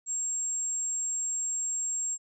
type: tone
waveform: sine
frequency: 7530 Hz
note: A#8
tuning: 16 cents sharp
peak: -27 dBFS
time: 0.06-2.18 s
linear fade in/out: 50 ms
effects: tanh soft clip ceiling -26 dBFS